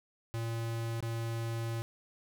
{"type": "tone with dropouts", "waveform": "square", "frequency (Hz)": 114.9, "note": "A#2", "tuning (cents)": -25, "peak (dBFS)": -34, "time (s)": [0.34, 1.82], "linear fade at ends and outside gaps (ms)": 0, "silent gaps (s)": [1.005, 1.026], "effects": []}